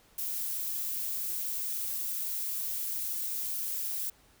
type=noise; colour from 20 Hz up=violet; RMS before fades=-34 dBFS; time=0.18-4.1 s; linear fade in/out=5 ms; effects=pink hiss -62 dBFS RMS until 4.4 s